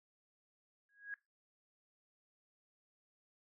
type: tone with exponential growth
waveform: sine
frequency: 1650 Hz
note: G#6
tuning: 12 cents flat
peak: -38 dBFS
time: 0.89-1.14 s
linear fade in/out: 1 ms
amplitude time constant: 54 ms
effects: noise-tail reverb RT60 0.2 s tail -19 dB re dry